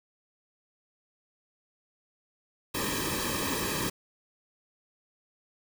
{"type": "noise with comb filter", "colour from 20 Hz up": "pink", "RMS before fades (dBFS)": -31, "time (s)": [2.74, 3.9], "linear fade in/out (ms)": 10, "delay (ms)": 1.4, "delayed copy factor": -0.9, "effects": []}